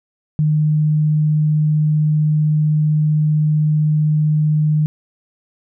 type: tone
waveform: sine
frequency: 152.6 Hz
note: D#3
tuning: 33 cents flat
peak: -12 dBFS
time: 0.39-4.86 s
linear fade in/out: 0 ms
effects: none